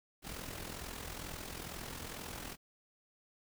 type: noise with amplitude modulation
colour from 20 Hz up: pink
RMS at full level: -42 dBFS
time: 0.22-2.57 s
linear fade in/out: 50 ms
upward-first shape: sine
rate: 42.2 Hz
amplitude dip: 60%
effects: none